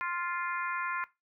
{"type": "harmonic tone", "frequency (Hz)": 349.2, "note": "F4", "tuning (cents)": 0, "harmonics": [3, 4, 5, 6, 7], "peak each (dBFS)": [-35, -37, -39, -41, -42], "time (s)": [0.01, 1.04], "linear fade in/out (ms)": 0, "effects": ["noise-tail reverb RT60 0.2 s tail -17 dB re dry"]}